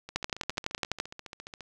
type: two click trains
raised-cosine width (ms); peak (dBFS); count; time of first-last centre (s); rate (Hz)
0.2; -24 / -11; 23 / 11; 0.09-1.607 / 0.16-1; 14.5 / 11.9
effects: none